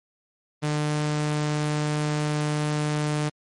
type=tone; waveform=sawtooth; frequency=150.1 Hz; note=D3; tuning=38 cents sharp; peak=-19 dBFS; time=0.62-3.3 s; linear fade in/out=20 ms; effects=MP3 48 kbps